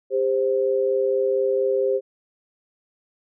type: tone pair together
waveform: sine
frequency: 399.2 / 523.5 Hz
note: G4 / C5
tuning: +32 / +1 cents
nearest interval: perfect fourth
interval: 469 cents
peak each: -21 dBFS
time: 0.1-2.01 s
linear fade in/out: 50 ms
effects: none